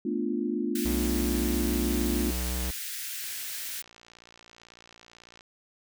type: chord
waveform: sine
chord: B half-diminished seventh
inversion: third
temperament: equal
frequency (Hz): 220 / 246.9 / 293.7 / 349.2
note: A3 / B3 / D4 / F4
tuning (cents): 0 / 0 / 0 / 0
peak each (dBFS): -32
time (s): 0.05-2.31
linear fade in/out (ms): 5
type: high-pass noise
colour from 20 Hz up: white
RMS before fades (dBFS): -36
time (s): 0.75-3.82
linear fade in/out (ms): 5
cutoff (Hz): 1500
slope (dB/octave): 48
type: tone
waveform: square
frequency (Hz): 62.7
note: B1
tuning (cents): +27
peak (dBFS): -30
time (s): 0.85-2.71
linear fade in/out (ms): 5
type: click train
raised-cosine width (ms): 0.2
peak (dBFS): -33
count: 127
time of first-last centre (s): 3.24-5.409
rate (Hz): 58.1
effects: none